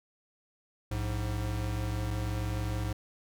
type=tone pair together; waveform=square; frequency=59.27 / 105.6 Hz; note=A#1 / G#2; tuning=+29 / +29 cents; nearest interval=minor seventh; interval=1000 cents; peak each=-35 / -33 dBFS; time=0.91-2.93 s; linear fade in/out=5 ms; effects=none